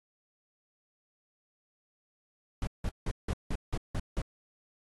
brown noise bursts, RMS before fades -31 dBFS, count 8, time 2.62-4.218 s, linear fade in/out 2 ms, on 51 ms, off 170 ms, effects AAC 32 kbps

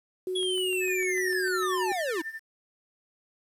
sine tone, 370 Hz, F#4, in tune, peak -28 dBFS, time 0.27-1.92 s, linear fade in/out 2 ms
square linear sweep, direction down, 3378 to 298 Hz, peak -29 dBFS, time 0.35-2.22 s, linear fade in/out 10 ms
click train, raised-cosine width 0.3 ms, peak -32 dBFS, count 11, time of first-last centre 0.43-1.927 s, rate 6.68 Hz
sine tone with tremolo, 1788 Hz, A6, 27 cents sharp, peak -31 dBFS, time 0.8-2.4 s, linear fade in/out 50 ms, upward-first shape sine, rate 11 Hz, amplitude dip 80%
effects resampled to 32000 Hz + 9-bit

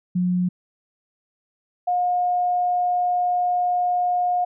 sine tone pair in turn, 180 / 716.3 Hz, F#3 / F5, -47 / +44 cents, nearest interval 2 octaves, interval 2391 cents, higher second, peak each -18 / -18 dBFS, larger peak neither, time 0.15-0.49 / 1.87-4.45 s, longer second, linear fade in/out 10 ms, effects none

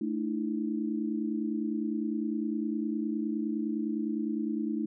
sine chord, A suspended fourth, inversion none, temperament equal with one note detuned, 220 / 299.8 / 329.6 Hz, A3 / D4 / E4, 0 / +36 / 0 cents, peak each -32 / -33 / -35 dBFS, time 0.01-4.86 s, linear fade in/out 5 ms, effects none

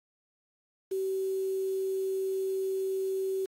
sine tone with quantisation, 382.8 Hz, G4, 41 cents flat, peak -28 dBFS, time 0.91-3.46 s, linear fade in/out 10 ms, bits 8, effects AAC 64 kbps

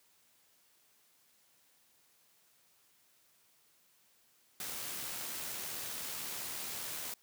white noise with amplitude modulation, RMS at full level -40 dBFS, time 4.6-7.14 s, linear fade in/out 2 ms, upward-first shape sine, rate 75.5 Hz, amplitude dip 25%, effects white hiss -69 dBFS RMS until 7.22 s + high-pass 80 Hz 12 dB/octave

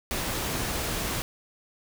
pink noise, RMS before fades -30 dBFS, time 0.11-1.22 s, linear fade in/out 0 ms, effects none

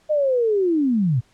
sine linear sweep, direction down, 620 to 110 Hz, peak -16 dBFS, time 0.09-1.21 s, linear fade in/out 20 ms, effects pink hiss -59 dBFS RMS until 1.33 s + low-pass 8000 Hz 12 dB/octave

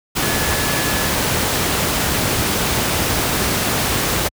sine tone in noise, 1708 Hz, G#6, 48 cents sharp, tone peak -27 dBFS, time 0.21-1.1 s, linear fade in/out 20 ms, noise pink, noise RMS -18 dBFS, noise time 0.15-4.29 s, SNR -12 dB, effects high-pass 60 Hz 12 dB/octave

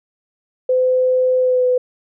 sine tone with pitch glide, 510 to 501.5 Hz, C5 to B4, -44 to +26 cents, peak -12 dBFS, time 0.69-1.78 s, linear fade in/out 5 ms, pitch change -30 cents, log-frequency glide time 1.39-1.66 s, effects none

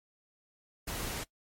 pink noise, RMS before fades -37 dBFS, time 0.87-1.24 s, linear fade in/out 10 ms, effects noise-tail reverb RT60 0.1 s tail -20 dB re dry + MP3 64 kbps

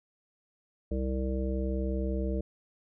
harmonic tone, 65.2 Hz, C2, 5 cents flat, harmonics 1 / 3 / 5 / 7 / 9, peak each -30 / -35 / -37 / -38 / -40 dBFS, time 0.91-2.41 s, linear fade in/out 5 ms, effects none

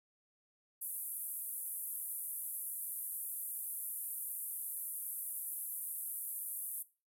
pink band-pass noise, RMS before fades -42 dBFS, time 0.81-6.83 s, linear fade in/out 10 ms, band 10000 to 14000 Hz, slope 48 dB/octave, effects noise-tail reverb RT60 0.3 s tail -17 dB re dry

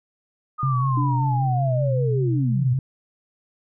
sine linear sweep, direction down, 1244.5 to 97.1 Hz, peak -24 dBFS, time 0.58-2.75 s, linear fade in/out 20 ms
sine tone with vibrato, 129.8 Hz, C3, 13 cents flat, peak -19 dBFS, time 0.63-2.79 s, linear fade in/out 2 ms, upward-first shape sine, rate 5.2 Hz, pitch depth 67 cents each way
sine tone with exponential decay, 291.7 Hz, D4, 12 cents flat, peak -24 dBFS, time 0.97-2.03 s, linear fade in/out 5 ms, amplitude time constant 230 ms
effects none

